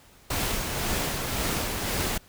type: noise with tremolo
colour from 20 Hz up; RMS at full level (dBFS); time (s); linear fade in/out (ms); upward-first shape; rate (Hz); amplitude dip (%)
pink; -27; 0.3-2.18; 5; sine; 1.9; 35
effects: pink hiss -55 dBFS RMS until 2.28 s